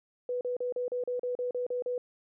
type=tone bursts; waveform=sine; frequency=493.9 Hz; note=B4; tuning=in tune; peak=-29 dBFS; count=11; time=0.29-1.98 s; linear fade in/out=2 ms; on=120 ms; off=37 ms; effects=none